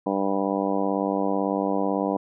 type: harmonic tone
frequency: 98 Hz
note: G2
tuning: in tune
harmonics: 2 / 3 / 4 / 5 / 6 / 7 / 8 / 9 / 10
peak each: -29 / -27 / -33 / -29 / -31 / -32 / -32 / -38 / -33 dBFS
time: 0.06-2.17 s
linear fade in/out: 5 ms
effects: none